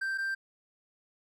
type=tone pair in turn; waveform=triangle; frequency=1568 / 1574.7 Hz; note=G6 / G6; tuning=0 / +7 cents; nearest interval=unison; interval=7 cents; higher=second; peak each=-28 dBFS; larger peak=neither; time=0.01-0.18 / 0.18-0.35 s; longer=neither; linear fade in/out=10 ms; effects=none